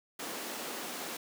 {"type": "high-pass noise", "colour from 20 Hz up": "pink", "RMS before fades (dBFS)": -40, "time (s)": [0.19, 1.17], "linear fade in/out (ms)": 5, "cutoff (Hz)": 230, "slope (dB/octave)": 24, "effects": []}